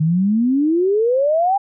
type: exponential sweep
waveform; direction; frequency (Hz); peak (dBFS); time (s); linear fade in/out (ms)
sine; up; 150.9 to 814; -13; 0-1.58; 10
effects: none